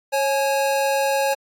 square tone pair together, 547 / 842.1 Hz, C#5 / G#5, -23 / +24 cents, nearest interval perfect fifth, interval 747 cents, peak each -21 / -23 dBFS, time 0.12-1.35 s, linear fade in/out 20 ms, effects AAC 64 kbps

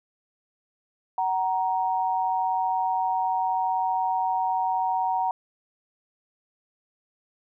sine tone pair together, 751.2 / 936 Hz, F#5 / A#5, +26 / +7 cents, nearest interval major third, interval 381 cents, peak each -25 dBFS, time 1.18-5.31 s, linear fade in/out 2 ms, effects none

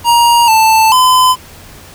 square tone with pitch steps, 943 / 884 / 1017 Hz, A#5 / A5 / C6, +20 / +8 / -50 cents, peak -6 dBFS, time 0.04-1.36 s, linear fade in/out 50 ms, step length 440 ms, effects added 90 Hz sine -41 dBFS peak until 1.94 s + pink hiss -36 dBFS RMS until 1.94 s

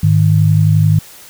sine tone pair together, 103.3 / 154.78 Hz, G#2 / D#3, -9 / -9 cents, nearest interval perfect fifth, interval 700 cents, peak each -10 dBFS, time 0.03-0.99 s, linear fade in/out 5 ms, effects white hiss -38 dBFS RMS until 1.29 s

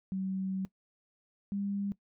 sine tone pair in turn, 190.3 / 200.1 Hz, F#3 / G3, +49 / +36 cents, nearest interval minor second, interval 87 cents, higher second, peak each -31 / -31 dBFS, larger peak neither, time 0.12-0.65 / 1.52-1.92 s, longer first, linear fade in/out 0 ms, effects noise-tail reverb RT60 0.1 s tail -19 dB re dry

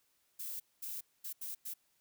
violet noise bursts at uneven times, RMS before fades -42 dBFS, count 5, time 0.39-0.6 / 0.82-1.01 / 1.24-1.33 / 1.41-1.55 / 1.65-1.74 s, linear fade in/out 10 ms, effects white hiss -75 dBFS RMS until 2 s

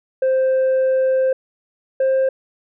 sine tone pair in turn, 523.3 / 529.1 Hz, C5 / C5, 0 / +19 cents, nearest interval unison, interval 19 cents, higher second, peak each -11 dBFS, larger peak neither, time 0.22-1.33 / 2-2.29 s, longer first, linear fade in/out 5 ms, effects tanh soft clip ceiling -13 dBFS

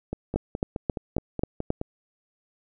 two click trains, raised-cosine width 2 ms, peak -16 / -10 dBFS, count 9 / 6, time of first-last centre 0.13-1.814 / 0.36-1.704 s, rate 4.75 / 3.72 Hz, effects none

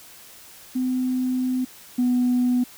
sine tone pair in turn, 254.8 / 247.7 Hz, C4 / B3, -46 / +5 cents, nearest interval unison, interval 49 cents, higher first, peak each -20 / -16 dBFS, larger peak second, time 0.75-1.65 / 1.98-2.64 s, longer first, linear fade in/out 10 ms, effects tanh soft clip ceiling -14 dBFS + white hiss -46 dBFS RMS until 2.77 s

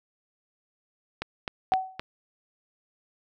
click train, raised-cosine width 0.3 ms, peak -14 dBFS, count 4, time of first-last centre 1.22-1.995 s, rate 3.87 Hz
sine tone with exponential decay, 755 Hz, F#5, 35 cents sharp, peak -17 dBFS, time 1.72-2 s, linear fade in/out 0 ms, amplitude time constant 60 ms
effects none

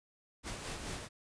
pink noise with tremolo, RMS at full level -40 dBFS, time 0.43-1.09 s, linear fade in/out 50 ms, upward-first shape sine, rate 4.7 Hz, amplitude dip 45%, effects resampled to 22050 Hz

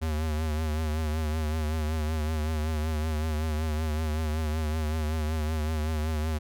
square tone with vibrato, 77.78 Hz, D#2, in tune, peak -27 dBFS, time 0.01-6.39 s, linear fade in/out 20 ms, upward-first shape triangle, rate 5.3 Hz, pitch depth 65 cents each way, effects none

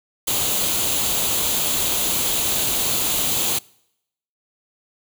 white noise with comb filter, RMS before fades -21 dBFS, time 0.27-3.59 s, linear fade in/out 10 ms, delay 0.28 ms, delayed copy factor +0.55, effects noise-tail reverb RT60 0.8 s tail -25 dB re dry

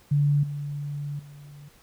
sine tone with level steps, 144.6 Hz, D3, 27 cents flat, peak -18 / -29 / -42 dBFS, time 0.11-1.69 s, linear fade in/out 10 ms, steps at 0.43 / 1.19 s, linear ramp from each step 5 ms, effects pink hiss -57 dBFS RMS until 1.82 s

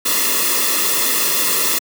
white noise with comb filter, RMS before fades -17 dBFS, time 0.05-1.79 s, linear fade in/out 10 ms, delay 1.3 ms, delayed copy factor -0.9, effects high-pass 200 Hz 12 dB/octave

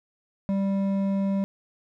sine tone with hard clipping, 196 Hz, G3, in tune, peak -24 dBFS, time 0.49-1.44 s, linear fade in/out 0 ms, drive 8 dB, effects none

